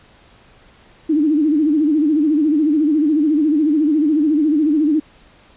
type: tone with vibrato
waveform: sine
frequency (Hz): 302.9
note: D#4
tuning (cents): -46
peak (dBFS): -12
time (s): 1.09-5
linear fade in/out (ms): 10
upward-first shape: sine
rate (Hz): 14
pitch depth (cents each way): 110
effects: pink hiss -49 dBFS RMS until 5.56 s + resampled to 8000 Hz